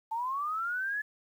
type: linear sweep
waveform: sine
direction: up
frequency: 875 to 1725 Hz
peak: -30 dBFS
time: 0.11-1.02 s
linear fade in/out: 10 ms
effects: 10-bit